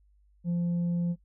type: tone with tanh clipping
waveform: sine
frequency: 173.1 Hz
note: F3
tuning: 15 cents flat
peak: -26 dBFS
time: 0.44-1.16 s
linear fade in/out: 50 ms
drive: 2 dB
effects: noise-tail reverb RT60 0.1 s tail -23 dB re dry + added 50 Hz sine -60 dBFS peak until 1.24 s